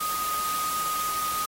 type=tone in noise; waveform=sine; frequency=1244.5 Hz; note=D#6; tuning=in tune; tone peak=-27 dBFS; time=0-1.46 s; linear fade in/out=10 ms; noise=white; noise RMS=-33 dBFS; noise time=0-1.46 s; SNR=+3 dB; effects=AAC 48 kbps